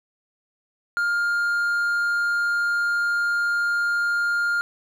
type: tone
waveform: triangle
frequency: 1407 Hz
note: F6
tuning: 12 cents sharp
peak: -18 dBFS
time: 0.97-4.61 s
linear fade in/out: 0 ms
effects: none